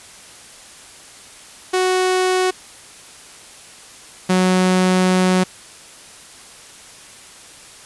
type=tone pair in turn; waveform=sawtooth; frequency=370 / 184.47 Hz; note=F#4 / F#3; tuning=0 / -5 cents; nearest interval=octave; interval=1205 cents; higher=first; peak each=-11 / -9 dBFS; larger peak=second; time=1.73-2.51 / 4.29-5.44 s; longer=second; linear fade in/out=10 ms; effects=white hiss -41 dBFS RMS until 7.85 s + resampled to 24000 Hz